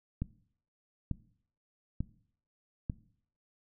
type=click train; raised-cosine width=5 ms; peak=-20 dBFS; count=4; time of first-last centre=0.22-2.899 s; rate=1.12 Hz; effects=noise-tail reverb RT60 0.6 s tail -19 dB re dry